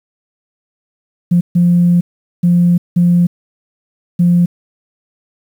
sine tone bursts at uneven times, 174.61 Hz, F3, in tune, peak -6 dBFS, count 5, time 1.31-1.41 / 1.55-2.01 / 2.43-2.78 / 2.96-3.27 / 4.19-4.46 s, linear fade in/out 10 ms, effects tanh soft clip ceiling -2 dBFS + 7-bit

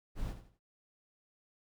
brown noise with echo, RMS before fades -37 dBFS, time 0.15-0.35 s, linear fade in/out 50 ms, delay 82 ms, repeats 3, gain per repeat -10 dB, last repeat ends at 0.596 s, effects none

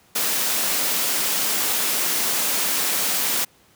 white high-pass noise, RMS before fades -22 dBFS, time 0.15-3.45 s, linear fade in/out 10 ms, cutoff 160 Hz, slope 24 dB/octave, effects pink hiss -56 dBFS RMS until 3.75 s + high-pass 80 Hz 12 dB/octave

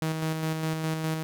sawtooth tone with tremolo, 158.9 Hz, D#3, 37 cents sharp, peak -22 dBFS, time 0.02-1.23 s, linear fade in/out 0 ms, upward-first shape square, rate 4.9 Hz, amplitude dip 35%, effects none

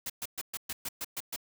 white noise bursts, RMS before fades -36 dBFS, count 9, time 0.06-1.362 s, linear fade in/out 5 ms, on 38 ms, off 120 ms, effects none

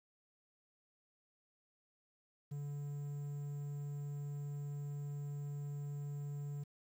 triangle tone with quantisation, 144.1 Hz, D3, 33 cents flat, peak -38 dBFS, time 2.51-6.64 s, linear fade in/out 10 ms, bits 11, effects none

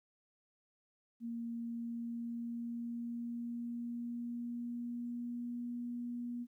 sine tone with pitch glide, 233.1 to 240.8 Hz, A#3 to B3, 0 to -44 cents, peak -38 dBFS, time 1.2-6.47 s, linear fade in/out 50 ms, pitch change +56 cents, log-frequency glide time 1.5-5.69 s, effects 13-bit

